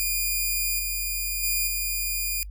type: tone with level steps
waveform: 5% pulse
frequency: 2428 Hz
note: D#7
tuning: 43 cents flat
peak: -14 / -17 / -13 / -16 dBFS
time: 0-2.43 s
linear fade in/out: 0 ms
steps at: 0.79 / 1.43 / 1.67 s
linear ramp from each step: 5 ms
effects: noise-tail reverb RT60 0.1 s tail -25 dB re dry + added 50 Hz sine -35 dBFS peak until 2.5 s